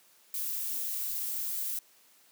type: noise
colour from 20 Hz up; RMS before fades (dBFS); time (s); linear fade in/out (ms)
violet; -34; 0.34-1.79; 2
effects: white hiss -62 dBFS RMS until 2.31 s + high-pass 200 Hz 12 dB/octave